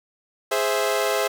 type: chord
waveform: sawtooth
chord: Ab augmented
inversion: none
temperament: equal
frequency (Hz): 415.3 / 523.3 / 659.3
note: Ab4 / C5 / E5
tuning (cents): 0 / 0 / 0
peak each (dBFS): -21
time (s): 0.51-1.28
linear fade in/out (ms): 10
effects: none